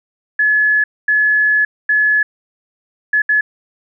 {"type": "tone bursts at uneven times", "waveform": "sine", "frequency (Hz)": 1707, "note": "G#6", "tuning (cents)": 47, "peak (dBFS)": -10, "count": 5, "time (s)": [[0.39, 0.84], [1.08, 1.65], [1.89, 2.23], [3.13, 3.22], [3.29, 3.41]], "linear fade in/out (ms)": 5, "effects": []}